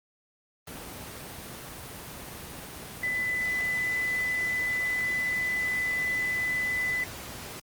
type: tone in noise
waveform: sine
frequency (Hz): 2000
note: B6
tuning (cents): +21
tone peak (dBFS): -26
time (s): 3.03-7.04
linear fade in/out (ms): 5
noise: pink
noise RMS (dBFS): -40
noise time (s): 0.67-7.6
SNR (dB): +11
effects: high-pass 60 Hz 12 dB/octave + Opus 24 kbps